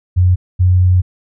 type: tone pair in turn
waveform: sine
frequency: 90.6 / 91.05 Hz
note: F#2 / F#2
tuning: -36 / -27 cents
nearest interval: unison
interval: 9 cents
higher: second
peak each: -7 dBFS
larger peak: neither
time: 0.16-0.36 / 0.59-1.02 s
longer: second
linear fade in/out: 20 ms
effects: none